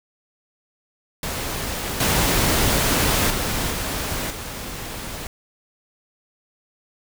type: noise with level steps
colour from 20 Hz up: pink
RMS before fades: -27 / -19 / -24 / -26 / -32 dBFS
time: 1.23-5.27 s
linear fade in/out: 2 ms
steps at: 2 / 3.3 / 3.7 / 4.3 s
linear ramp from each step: 5 ms
effects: none